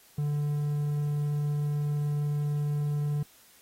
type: tone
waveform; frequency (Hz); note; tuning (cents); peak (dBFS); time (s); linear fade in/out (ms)
triangle; 146.83; D3; 0; -24; 0.18-3.23; 5
effects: white hiss -58 dBFS RMS until 3.61 s + AAC 48 kbps